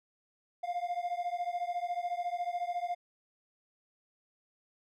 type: beating tone pair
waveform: triangle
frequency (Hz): 698.5 / 712.5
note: F5 / F5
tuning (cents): 0 / +34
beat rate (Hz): 14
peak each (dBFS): -33 / -34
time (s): 0.63-2.95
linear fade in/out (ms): 10
effects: none